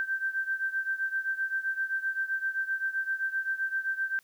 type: beating tone pair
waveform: sine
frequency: 1561 / 1568.7 Hz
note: G6 / G6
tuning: -8 / +1 cents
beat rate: 7.7 Hz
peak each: -30 / -33 dBFS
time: 0-4.19 s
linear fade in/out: 0 ms
effects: white hiss -65 dBFS RMS until 4.23 s